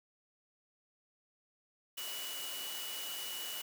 sine tone in noise, 2939 Hz, F#7, 12 cents flat, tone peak -43 dBFS, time 1.97-3.62 s, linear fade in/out 10 ms, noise white, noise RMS -43 dBFS, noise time 1.97-3.62 s, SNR -3 dB, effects high-pass 300 Hz 12 dB/octave

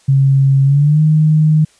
sine tone with pitch glide, 136.3 to 154.77 Hz, C#3 to D#3, -29 to -9 cents, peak -7 dBFS, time 0.08-1.65 s, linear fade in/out 10 ms, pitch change +220 cents, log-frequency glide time 0.64-1.01 s, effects white hiss -51 dBFS RMS until 1.79 s + resampled to 22050 Hz

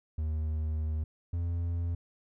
triangle tone pair in turn, 77.78 / 85.57 Hz, D#2 / F2, 0 / -35 cents, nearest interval major second, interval 165 cents, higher second, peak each -27 dBFS, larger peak neither, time 0.18-1.04 / 1.33-1.95 s, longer first, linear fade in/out 5 ms, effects none

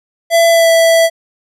square tone with pitch glide, 670 to 660.4 Hz, E5 to E5, +28 to +3 cents, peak -7 dBFS, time 0.3-1.1 s, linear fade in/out 50 ms, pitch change -25 cents, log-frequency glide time 0.5-0.69 s, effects resampled to 32000 Hz

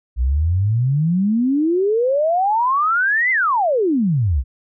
sine exponential two-way sweep, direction up then down, 58.2 to 2093 to 58.2 Hz, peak -14 dBFS, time 0.16-4.44 s, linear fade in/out 50 ms, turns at 3.31 s, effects none

